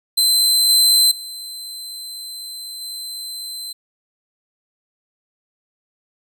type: tone with level steps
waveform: sawtooth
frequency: 4074 Hz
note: C8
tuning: 47 cents flat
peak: -10 / -8 / -27 / -25 dBFS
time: 0.17-3.73 s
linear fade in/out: 10 ms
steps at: 0.69 / 1.11 / 2.81 s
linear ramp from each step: 5 ms
effects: none